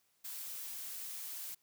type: noise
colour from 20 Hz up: blue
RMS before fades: -44 dBFS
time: 0.24-1.55 s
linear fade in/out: 10 ms
effects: white hiss -75 dBFS RMS until 1.62 s + high-pass 80 Hz 12 dB/octave